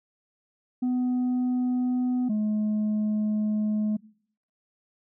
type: tone pair in turn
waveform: sine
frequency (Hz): 250.1 / 212.6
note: B3 / G#3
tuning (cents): +22 / +41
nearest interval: minor third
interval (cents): 281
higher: first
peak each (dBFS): -20 / -20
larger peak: neither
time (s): 0.82-2.29 / 2.29-3.97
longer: second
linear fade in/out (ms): 10
effects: noise-tail reverb RT60 0.6 s tail -24 dB re dry + tanh soft clip ceiling -22 dBFS